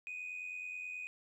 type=tone with amplitude modulation; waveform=sine; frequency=2489 Hz; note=D#7; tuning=in tune; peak=-36 dBFS; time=0.07-1.07 s; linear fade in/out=0 ms; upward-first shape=sine; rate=89.4 Hz; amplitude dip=65%; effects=tanh soft clip ceiling -37 dBFS + 13-bit